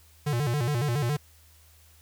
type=tone with vibrato; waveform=square; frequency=132.6 Hz; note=C3; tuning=23 cents sharp; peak=-25 dBFS; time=0.26-1.17 s; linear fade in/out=10 ms; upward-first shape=square; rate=7.2 Hz; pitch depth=190 cents each way; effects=added 79 Hz sine -56 dBFS peak until 2.01 s + white hiss -59 dBFS RMS until 2.01 s